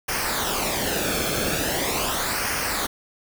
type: noise with flanger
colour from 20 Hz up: pink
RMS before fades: -25 dBFS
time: 0.08-2.87 s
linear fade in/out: 10 ms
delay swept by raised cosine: 0.26 to 1.05 ms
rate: 0.41 Hz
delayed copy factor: -0.65
effects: none

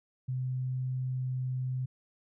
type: tone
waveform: sine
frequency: 128.5 Hz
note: C3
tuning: 31 cents flat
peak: -30 dBFS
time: 0.28-1.86 s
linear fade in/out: 10 ms
effects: none

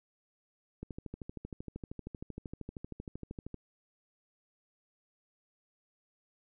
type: click train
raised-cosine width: 3 ms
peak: -28 dBFS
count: 36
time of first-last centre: 0.83-3.543 s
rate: 12.9 Hz
effects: none

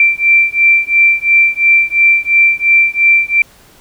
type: beating tone pair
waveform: sine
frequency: 2349 / 2351.9 Hz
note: D7 / D7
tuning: 0 / +2 cents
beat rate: 2.9 Hz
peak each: -10 dBFS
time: 0-3.42 s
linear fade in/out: 2 ms
effects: pink hiss -44 dBFS RMS until 3.8 s

